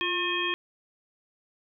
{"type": "harmonic tone with a mistuned harmonic", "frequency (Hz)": 359.2, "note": "F4", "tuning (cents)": 49, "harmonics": [1, 3, 5, 7, 9], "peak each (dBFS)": [-33, -33, -33, -31, -31], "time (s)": [0.01, 0.54], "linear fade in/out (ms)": 0, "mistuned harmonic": 1, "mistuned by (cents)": -48, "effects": []}